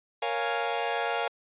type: chord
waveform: sawtooth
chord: Bb minor seventh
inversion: none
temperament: equal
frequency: 466.2 / 554.4 / 698.5 / 830.6 Hz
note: Bb4 / Db5 / F5 / Ab5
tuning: 0 / 0 / 0 / 0 cents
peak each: -29 / -31 / -28 / -28 dBFS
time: 0.22-1.28 s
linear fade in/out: 5 ms
effects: resampled to 8000 Hz